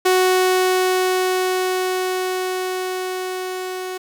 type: tone with level ramp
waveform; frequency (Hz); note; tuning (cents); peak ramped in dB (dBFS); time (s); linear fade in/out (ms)
sawtooth; 370; F#4; 0; -9 to -22; 0.05-3.98; 10
effects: 8-bit